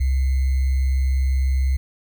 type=tone with sample-and-hold; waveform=sine; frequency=66 Hz; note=C2; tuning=16 cents sharp; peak=-16 dBFS; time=0-1.77 s; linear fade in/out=10 ms; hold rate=2100 Hz; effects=none